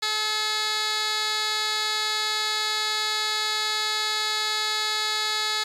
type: tone with band-pass filter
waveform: 15% pulse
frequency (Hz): 429.4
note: A4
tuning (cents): -42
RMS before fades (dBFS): -26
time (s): 0.02-5.64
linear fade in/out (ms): 10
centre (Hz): 3900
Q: 1.6
effects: resampled to 32000 Hz + 7-bit